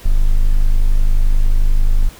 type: tone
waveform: triangle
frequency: 25.66 Hz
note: G#0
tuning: 20 cents flat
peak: -6 dBFS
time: 0.05-2.09 s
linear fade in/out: 10 ms
effects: pink hiss -40 dBFS RMS until 2.19 s